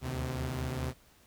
sawtooth tone cluster, 73.8 / 78.6 / 128.7 Hz, D2 / D#2 / C3, +9 / +18 / -28 cents, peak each -35 / -36 / -31 dBFS, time 0.01-0.94 s, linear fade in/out 50 ms, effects pink hiss -62 dBFS RMS until 1.26 s

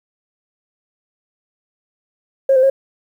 sine tone with pitch steps, 539 / 518 / 540 Hz, C#5 / C5 / C#5, -49 / -17 / -45 cents, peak -8 dBFS, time 2.49-2.7 s, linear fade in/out 5 ms, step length 70 ms, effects tanh soft clip ceiling -4 dBFS + 8-bit

